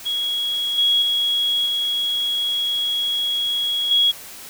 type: tone with level steps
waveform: sine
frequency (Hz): 3322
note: G#7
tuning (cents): 0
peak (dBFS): -20 / -14 / -17 / -19 / -13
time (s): 0.05-4.12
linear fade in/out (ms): 20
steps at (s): 0.78 / 1.02 / 1.66 / 3.91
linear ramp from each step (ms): 2
effects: white hiss -38 dBFS RMS until 4.49 s